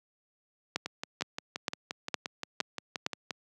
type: two click trains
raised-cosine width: 0.2 ms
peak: -11 / -17 dBFS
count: 6 / 15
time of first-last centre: 0.76-3.064 / 0.86-3.308 s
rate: 2.17 / 5.72 Hz
effects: high-pass 150 Hz 12 dB/octave